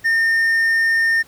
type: tone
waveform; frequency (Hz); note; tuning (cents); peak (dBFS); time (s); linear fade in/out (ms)
triangle; 1819; A#6; -43; -12; 0.04-1.23; 20
effects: pink hiss -49 dBFS RMS until 1.27 s